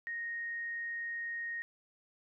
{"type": "tone", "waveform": "sine", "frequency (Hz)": 1864, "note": "A#6", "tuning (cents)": -1, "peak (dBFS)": -36, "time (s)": [0.07, 1.62], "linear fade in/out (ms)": 0, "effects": []}